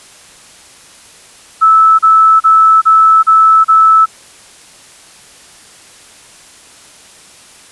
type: tone bursts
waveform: sine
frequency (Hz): 1309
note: E6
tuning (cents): -13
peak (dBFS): -3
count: 6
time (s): 1.61-4.06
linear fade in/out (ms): 20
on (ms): 380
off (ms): 34
effects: white hiss -39 dBFS RMS until 7.71 s + resampled to 24000 Hz